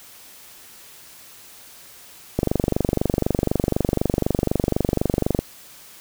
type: click train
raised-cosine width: 2 ms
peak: -5 dBFS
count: 73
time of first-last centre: 2.39-5.39 s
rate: 24 Hz
effects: white hiss -45 dBFS RMS until 6 s